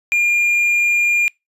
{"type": "tone", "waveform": "triangle", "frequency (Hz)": 2408, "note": "D7", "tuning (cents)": 43, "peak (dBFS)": -11, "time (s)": [0.12, 1.28], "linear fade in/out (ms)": 0, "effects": ["noise-tail reverb RT60 0.2 s tail -26 dB re dry", "resampled to 32000 Hz"]}